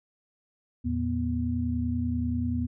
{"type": "tone cluster", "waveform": "sine", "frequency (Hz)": [81.9, 112.2, 243.5], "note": ["E2", "A2", "B3"], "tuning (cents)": [-11, 34, -24], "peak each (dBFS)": [-30, -33, -28], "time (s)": [0.84, 2.67], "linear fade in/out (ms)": 20, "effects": []}